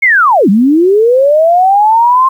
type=linear two-way sweep; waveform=sine; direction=down then up; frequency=2217 to 185 to 1067 Hz; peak=-4 dBFS; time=0.02-2.29 s; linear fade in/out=10 ms; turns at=0.49 s; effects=7-bit

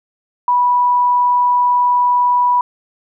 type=tone; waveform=sine; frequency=981 Hz; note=B5; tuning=12 cents flat; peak=-10 dBFS; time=0.48-2.61 s; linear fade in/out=2 ms; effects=none

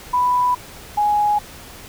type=tone pair in turn; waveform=sine; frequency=990 / 832.5 Hz; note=B5 / G#5; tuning=+4 / +4 cents; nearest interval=minor third; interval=300 cents; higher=first; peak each=-14 dBFS; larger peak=neither; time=0.13-0.55 / 0.97-1.39 s; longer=neither; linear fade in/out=10 ms; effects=pink hiss -39 dBFS RMS until 1.88 s

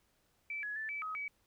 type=tone with pitch steps; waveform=sine; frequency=2319 / 1685 / 1757 / 2307 / 1267 / 2279 Hz; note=D7 / G#6 / A6 / D7 / D#6 / C#7; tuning=-22 / +25 / -3 / -31 / +31 / +47 cents; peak=-37 dBFS; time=0.5-1.28 s; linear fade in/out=2 ms; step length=130 ms; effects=pink hiss -74 dBFS RMS until 1.46 s

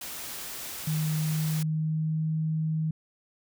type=noise; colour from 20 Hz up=white; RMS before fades=-38 dBFS; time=0.01-1.63 s; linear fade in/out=5 ms
type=tone with pitch glide; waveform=sine; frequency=155.1 to 157.81 Hz; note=D#3 to D#3; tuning=-5 to +25 cents; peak=-25 dBFS; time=0.87-2.91 s; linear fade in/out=5 ms; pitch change=+30 cents; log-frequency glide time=1.09-2.29 s
effects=none

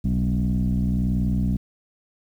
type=tone with frequency modulation; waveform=sine; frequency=131.5 Hz; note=C3; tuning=9 cents sharp; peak=-18 dBFS; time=0.04-1.57 s; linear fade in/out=10 ms; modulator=61.2 Hz; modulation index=1.7; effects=tanh soft clip ceiling -15 dBFS + 9-bit

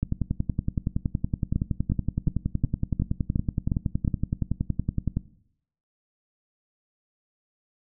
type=two click trains; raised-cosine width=5 ms; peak=-11 / -12 dBFS; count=8 / 56; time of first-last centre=1.56-4.078 / 0.03-5.17 s; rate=2.78 / 10.7 Hz; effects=noise-tail reverb RT60 0.7 s tail -18 dB re dry

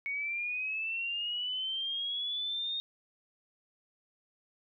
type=linear sweep; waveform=sine; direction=up; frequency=2217 to 3700 Hz; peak=-32 dBFS; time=0.06-2.8 s; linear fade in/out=0 ms; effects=none

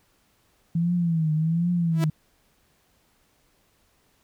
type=tone with vibrato; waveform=sine; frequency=164.81 Hz; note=E3; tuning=in tune; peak=-20 dBFS; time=0.75-2.1 s; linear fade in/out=5 ms; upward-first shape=triangle; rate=1.3 Hz; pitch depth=130 cents each way
type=tone with exponential growth; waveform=sawtooth; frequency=329.6 Hz; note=E4; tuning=in tune; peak=-20 dBFS; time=1.91-2.04 s; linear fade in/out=1 ms; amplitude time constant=28 ms
effects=pink hiss -65 dBFS RMS until 4.23 s

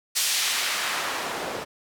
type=noise with band-pass filter sweep; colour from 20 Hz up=white; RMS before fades=-27 dBFS; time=0.15-1.65 s; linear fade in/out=20 ms; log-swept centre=5300 to 370 Hz; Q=0.7; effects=none

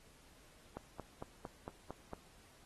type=click train; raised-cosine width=1 ms; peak=-30 dBFS; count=7; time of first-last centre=0.77-2.134 s; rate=4.4 Hz; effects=pink hiss -64 dBFS RMS until 2.65 s + AAC 32 kbps

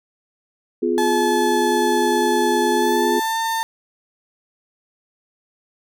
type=chord; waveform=sine; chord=F diminished; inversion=second; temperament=just; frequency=251.4 / 349.2 / 419.1 Hz; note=Cb4 / F4 / Ab4; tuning=+31 / 0 / +16 cents; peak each=-23 / -20 / -21 dBFS; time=0.82-3.2 s; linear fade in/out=10 ms
type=tone with pitch glide; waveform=35% pulse; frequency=861 to 901.7 Hz; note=A5 to A5; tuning=-38 to +42 cents; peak=-18 dBFS; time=0.98-3.63 s; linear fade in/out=0 ms; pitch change=+80 cents; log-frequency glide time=2.75-3.41 s
effects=none

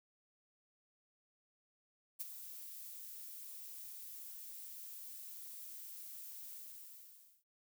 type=noise with ADSR envelope; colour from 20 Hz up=violet; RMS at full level=-40 dBFS; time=2.19-7.44 s; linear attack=20 ms; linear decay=25 ms; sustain=-10 dB; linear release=920 ms; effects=none

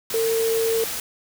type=tone in noise; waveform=sine; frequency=452.4 Hz; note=A4; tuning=48 cents sharp; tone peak=-19 dBFS; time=0.14-0.84 s; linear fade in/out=2 ms; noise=white; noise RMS=-29 dBFS; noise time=0.1-1 s; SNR=+7 dB; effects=none

